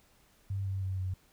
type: tone with pitch steps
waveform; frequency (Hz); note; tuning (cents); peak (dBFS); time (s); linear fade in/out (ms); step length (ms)
sine; 98 / 96.32 / 94.66 / 93.04; G2 / G2 / F#2 / F#2; 0 / -30 / +40 / +10; -31; 0.5-1.14; 5; 160
effects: pink hiss -65 dBFS RMS until 1.32 s